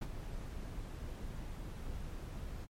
brown noise with ADSR envelope, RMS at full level -35 dBFS, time 0.01-2.67 s, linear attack 13 ms, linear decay 32 ms, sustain -8 dB, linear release 35 ms, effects MP3 64 kbps

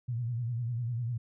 sine tone with vibrato, 118.9 Hz, A#2, 35 cents sharp, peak -30 dBFS, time 0.08-1.18 s, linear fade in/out 10 ms, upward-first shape sine, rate 10 Hz, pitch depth 89 cents each way, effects none

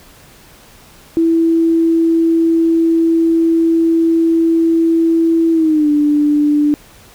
sine tone with pitch glide, 329.6 to 295.3 Hz, E4 to D4, 0 to +10 cents, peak -9 dBFS, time 1.17-6.74 s, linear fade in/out 0 ms, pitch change -190 cents, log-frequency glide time 5.52-5.9 s, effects pink hiss -43 dBFS RMS until 7.14 s

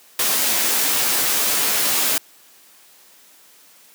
white noise with comb filter, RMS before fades -19 dBFS, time 0.19-2.18 s, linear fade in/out 2 ms, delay 14 ms, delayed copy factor +0.5, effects white hiss -50 dBFS RMS until 3.94 s + high-pass 200 Hz 12 dB/octave

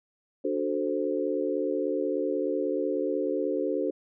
sine chord, D dominant seventh, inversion none, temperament equal, 293.7 / 370 / 440 / 523.3 Hz, D4 / F#4 / A4 / C5, 0 / 0 / 0 / 0 cents, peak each -31 dBFS, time 0.44-3.91 s, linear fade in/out 10 ms, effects none

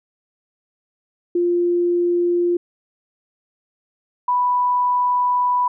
sine tone pair in turn, 349.2 / 987.7 Hz, F4 / B5, 0 / 0 cents, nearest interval octave + tritone, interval 1800 cents, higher second, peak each -15 dBFS, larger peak neither, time 1.35-2.57 / 4.28-5.68 s, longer second, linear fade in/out 5 ms, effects none

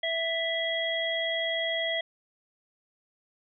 harmonic tone, 659.3 Hz, E5, in tune, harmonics 1 / 3 / 5, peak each -31 / -31 / -31 dBFS, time 0.03-2.01 s, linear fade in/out 5 ms, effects none

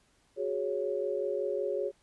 sine chord, F# suspended second, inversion none, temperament equal, 370 / 415.3 / 554.4 Hz, F#4 / G#4 / C#5, 0 / 0 / 0 cents, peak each -35 / -33 / -33 dBFS, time 0.36-1.92 s, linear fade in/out 50 ms, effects pink hiss -68 dBFS RMS until 2.02 s + resampled to 24000 Hz

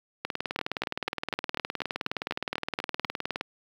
two click trains, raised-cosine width 0.3 ms, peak -13 / -13 dBFS, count 11 / 62, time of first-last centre 0.59-3.047 / 0.25-3.411 s, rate 4.07 / 19.3 Hz, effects high-pass 150 Hz 12 dB/octave + 8-bit

